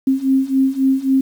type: beating tone pair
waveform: sine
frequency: 264.6 / 268.3 Hz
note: C4 / C4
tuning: +20 / +44 cents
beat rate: 3.7 Hz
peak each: -17 / -15 dBFS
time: 0.07-1.21 s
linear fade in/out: 5 ms
effects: 7-bit